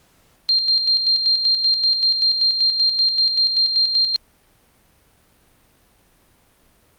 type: tone with tremolo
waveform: sine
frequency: 4186 Hz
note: C8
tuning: in tune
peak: -13 dBFS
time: 0.49-4.16 s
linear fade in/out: 0 ms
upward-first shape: square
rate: 5.2 Hz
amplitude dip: 50%
effects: pink hiss -57 dBFS RMS until 6.98 s + Opus 48 kbps